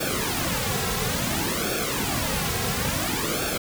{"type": "noise with flanger", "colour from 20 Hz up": "pink", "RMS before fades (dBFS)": -26, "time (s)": [0, 3.58], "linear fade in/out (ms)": 10, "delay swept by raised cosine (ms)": [1, 3.4], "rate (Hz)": 0.58, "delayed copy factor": -0.8, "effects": []}